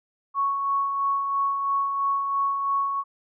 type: tone with tremolo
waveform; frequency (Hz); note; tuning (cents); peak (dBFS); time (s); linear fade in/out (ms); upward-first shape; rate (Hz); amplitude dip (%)
sine; 1108.7; C#6; 0; -20; 0.34-3.04; 50; sine; 3; 40
effects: none